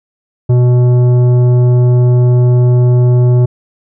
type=tone with tanh clipping; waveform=triangle; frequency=123.47 Hz; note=B2; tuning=in tune; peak=-7 dBFS; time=0.49-3.46 s; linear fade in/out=10 ms; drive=15 dB; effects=none